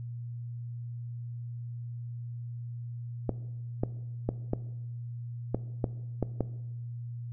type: clicks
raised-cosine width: 2 ms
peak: -14 dBFS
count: 8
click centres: 3.293 / 3.835 / 4.29 / 4.534 / 5.546 / 5.842 / 6.227 / 6.407 s
effects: noise-tail reverb RT60 1.0 s tail -17 dB re dry + added 119 Hz sine -36 dBFS peak until 7.32 s